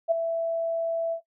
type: tone with ADSR envelope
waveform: sine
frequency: 663 Hz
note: E5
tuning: 10 cents sharp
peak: -16 dBFS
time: 0.08-1.21 s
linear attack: 33 ms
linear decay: 13 ms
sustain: -8 dB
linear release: 88 ms
effects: noise-tail reverb RT60 0.1 s tail -20 dB re dry